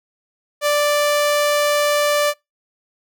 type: tone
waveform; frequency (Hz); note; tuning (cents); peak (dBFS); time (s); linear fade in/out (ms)
sawtooth; 587.3; D5; 0; -11; 0.61-2.34; 50
effects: noise-tail reverb RT60 0.2 s tail -25 dB re dry